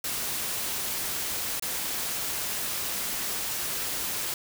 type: noise with dropouts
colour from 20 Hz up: white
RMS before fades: -31 dBFS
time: 0.04-4.34 s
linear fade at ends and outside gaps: 2 ms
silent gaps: 1.597-1.623 s
effects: none